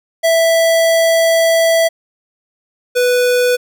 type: tone pair in turn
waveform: square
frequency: 659.3 / 493.9 Hz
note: E5 / B4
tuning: 0 / 0 cents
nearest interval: perfect fourth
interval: 500 cents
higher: first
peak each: -10 / -11 dBFS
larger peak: first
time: 0.23-1.89 / 2.95-3.57 s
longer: first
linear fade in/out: 20 ms
effects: none